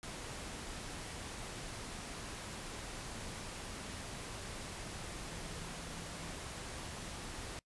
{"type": "tone in noise", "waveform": "sine", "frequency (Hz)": 164.81, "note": "E3", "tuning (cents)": 0, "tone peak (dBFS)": -52, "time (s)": [5.3, 6.32], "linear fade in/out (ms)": 0, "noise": "pink", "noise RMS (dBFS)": -45, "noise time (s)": [0.03, 7.59], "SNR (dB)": -10, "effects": ["noise-tail reverb RT60 0.1 s tail -23 dB re dry", "resampled to 24000 Hz"]}